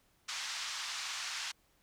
white band-pass noise, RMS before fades -40 dBFS, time 0.28-1.52 s, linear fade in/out 10 ms, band 960 to 6200 Hz, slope 24 dB/octave, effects pink hiss -71 dBFS RMS until 1.82 s

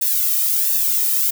violet noise with flanger, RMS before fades -18 dBFS, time 0.01-1.31 s, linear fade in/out 10 ms, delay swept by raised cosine 1.1 to 1.64 ms, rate 1.4 Hz, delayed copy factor +0.9, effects none

